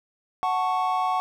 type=chord; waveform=triangle; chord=F# minor; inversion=none; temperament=equal; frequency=740 / 880 / 1108.7 Hz; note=F#5 / A5 / C#6; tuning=0 / 0 / 0 cents; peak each=-23 / -27 / -24 dBFS; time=0.43-1.2 s; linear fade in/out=0 ms; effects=none